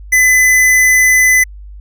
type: tone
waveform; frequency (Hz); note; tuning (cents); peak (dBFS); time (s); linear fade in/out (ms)
square; 2012; B6; +32; -7; 0.12-1.44; 10
effects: added 50 Hz sine -29 dBFS peak until 1.8 s